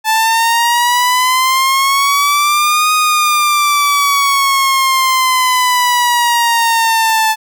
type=exponential two-way sweep; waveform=sawtooth; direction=up then down; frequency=873 to 1244.5 to 873 Hz; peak=-6 dBFS; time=0.04-7.36 s; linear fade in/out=50 ms; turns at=2.93 s; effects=none